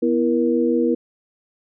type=tone cluster; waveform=sine; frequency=246.6 / 332.4 / 473 Hz; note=B3 / E4 / A#4; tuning=-2 / +15 / +25 cents; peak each=-20 dBFS; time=0.02-0.95 s; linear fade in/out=10 ms; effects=none